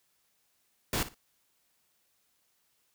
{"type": "noise with echo", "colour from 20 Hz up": "pink", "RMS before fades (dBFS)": -30, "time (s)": [0.93, 1.03], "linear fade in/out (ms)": 2, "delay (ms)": 57, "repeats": 2, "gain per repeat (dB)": -14, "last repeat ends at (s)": 1.144, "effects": ["white hiss -73 dBFS RMS until 2.94 s"]}